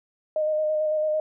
sine tone with vibrato, 616 Hz, D#5, 17 cents flat, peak -21 dBFS, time 0.36-1.2 s, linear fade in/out 2 ms, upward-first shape square, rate 9 Hz, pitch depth 15 cents each way, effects none

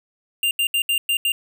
square tone bursts at uneven times, 2794 Hz, F7, in tune, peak -18 dBFS, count 6, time 0.43-0.51 / 0.59-0.67 / 0.74-0.82 / 0.89-0.98 / 1.09-1.17 / 1.25-1.32 s, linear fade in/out 2 ms, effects none

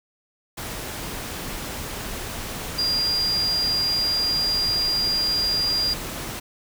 sine tone in noise, 4800 Hz, D8, 37 cents sharp, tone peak -20 dBFS, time 2.78-5.94 s, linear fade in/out 10 ms, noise pink, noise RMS -32 dBFS, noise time 0.57-6.4 s, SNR +9 dB, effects none

